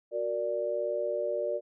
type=chord; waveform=sine; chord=Gb augmented; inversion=none; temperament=equal; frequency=370 / 466.2 / 587.3 Hz; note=Gb4 / Bb4 / D5; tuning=0 / 0 / 0 cents; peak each=-36 / -34 / -30 dBFS; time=0.11-1.61 s; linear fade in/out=50 ms; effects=none